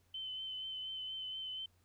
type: tone with vibrato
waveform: sine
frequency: 3059 Hz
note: G7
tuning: 43 cents flat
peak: -40 dBFS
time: 0.14-1.66 s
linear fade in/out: 5 ms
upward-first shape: triangle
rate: 4.2 Hz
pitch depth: 24 cents each way
effects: added 89 Hz sine -70 dBFS peak until 1.84 s + pink hiss -75 dBFS RMS until 1.84 s